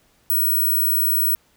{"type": "tone", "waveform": "sine", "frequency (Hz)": 15920, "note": "B9", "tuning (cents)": 13, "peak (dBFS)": -16, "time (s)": [0.3, 1.35], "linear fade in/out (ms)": 0, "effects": ["pink hiss -60 dBFS RMS until 1.56 s"]}